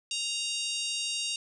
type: harmonic tone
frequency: 932.3 Hz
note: A#5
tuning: in tune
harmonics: 3 / 4 / 5 / 6 / 7 / 8 / 9 / 10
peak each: -34 / -36 / -38 / -40 / -41 / -42 / -43 / -44 dBFS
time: 0.11-1.36 s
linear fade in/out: 2 ms
effects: none